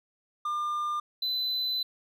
triangle tone pair in turn, 1200 / 4018 Hz, D6 / B7, +37 / +29 cents, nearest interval octave + major sixth, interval 2092 cents, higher second, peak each -26 dBFS, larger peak neither, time 0.45-1 / 1.22-1.83 s, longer second, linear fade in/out 5 ms, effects none

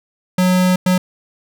square tone bursts at uneven times, 183 Hz, F#3, 19 cents flat, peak -12 dBFS, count 2, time 0.38-0.76 / 0.86-0.98 s, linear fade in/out 5 ms, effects none

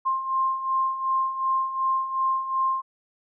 sine beating tone pair, 1055 / 1057.7 Hz, C6 / C6, +14 / +18 cents, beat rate 2.7 Hz, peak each -29 / -23 dBFS, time 0.05-2.82 s, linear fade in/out 20 ms, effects none

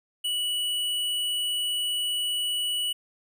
square tone, 2945 Hz, F#7, 9 cents flat, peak -26 dBFS, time 0.24-2.93 s, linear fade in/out 10 ms, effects none

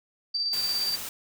sine tone with tremolo, 4654 Hz, D8, 17 cents flat, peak -24 dBFS, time 0.34-0.96 s, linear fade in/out 10 ms, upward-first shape square, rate 17 Hz, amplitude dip 30%
white noise, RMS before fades -36 dBFS, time 0.53-1.09 s, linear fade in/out 2 ms
effects none

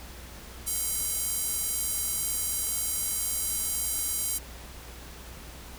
square tone with high-pass filter, 439.8 Hz, A4, 1 cent flat, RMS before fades -30 dBFS, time 0.66-4.39 s, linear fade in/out 20 ms, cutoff 8900 Hz, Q 1.1, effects added 60 Hz sine -45 dBFS peak until 5.78 s + pink hiss -46 dBFS RMS until 5.78 s

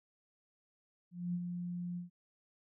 sine tone with ADSR envelope, 176 Hz, F3, 14 cents sharp, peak -32 dBFS, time 1.11-2.1 s, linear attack 230 ms, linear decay 53 ms, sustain -5 dB, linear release 130 ms, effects none

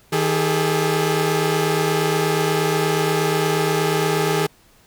sawtooth tone cluster, 158.2 / 401.3 / 429.7 Hz, D#3 / G4 / A4, +29 / +41 / -41 cents, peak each -18 dBFS, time 0.12-4.47 s, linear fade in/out 10 ms, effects pink hiss -54 dBFS RMS until 4.86 s

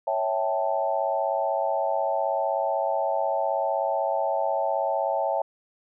sine chord, A dominant seventh, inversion first, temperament equal with one note detuned, 554.4 / 653.6 / 784 / 880 Hz, C#5 / E5 / G5 / A5, 0 / -15 / 0 / 0 cents, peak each -28 / -27 / -29 / -29 dBFS, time 0.07-5.42 s, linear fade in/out 5 ms, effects none

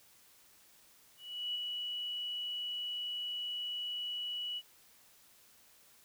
sine tone with ADSR envelope, 2940 Hz, F#7, 12 cents flat, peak -33 dBFS, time 1.17-4.62 s, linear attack 380 ms, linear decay 12 ms, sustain -3 dB, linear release 47 ms, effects white hiss -63 dBFS RMS until 6.04 s

